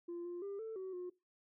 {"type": "tone with pitch steps", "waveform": "sine", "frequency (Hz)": [345.2, 350.3, 398.8, 444.5, 377.1, 359.4], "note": ["F4", "F4", "G4", "A4", "F#4", "F4"], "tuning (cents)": [-20, 5, 30, 18, 33, 50], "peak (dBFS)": -39, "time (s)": [0.08, 1.1], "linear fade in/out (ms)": 10, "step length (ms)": 170, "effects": ["noise-tail reverb RT60 0.2 s tail -19 dB re dry", "tanh soft clip ceiling -39 dBFS"]}